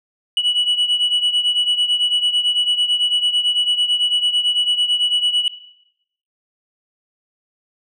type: beating tone pair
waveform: sine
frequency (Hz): 2939 / 2948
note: F#7 / F#7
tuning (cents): -12 / -7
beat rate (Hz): 9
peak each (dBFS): -15 / -17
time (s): 0.37-5.48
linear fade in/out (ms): 2
effects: noise-tail reverb RT60 0.8 s tail -17 dB re dry + tanh soft clip ceiling -12 dBFS